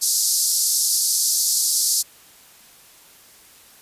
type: band-pass noise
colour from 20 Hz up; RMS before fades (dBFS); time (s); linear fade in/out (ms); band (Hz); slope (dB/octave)
pink; -20; 0.01-2.03; 20; 4600 to 13000; 48
effects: white hiss -49 dBFS RMS until 3.81 s + resampled to 32000 Hz